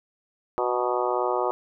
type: harmonic tone with a mistuned harmonic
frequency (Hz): 123.47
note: B2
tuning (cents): 0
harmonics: 3 / 4 / 5 / 6 / 7 / 8 / 9 / 10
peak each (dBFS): -28 / -29 / -30 / -31 / -31 / -32 / -33 / -33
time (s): 0.58-1.51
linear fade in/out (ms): 0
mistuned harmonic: 8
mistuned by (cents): -41
effects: none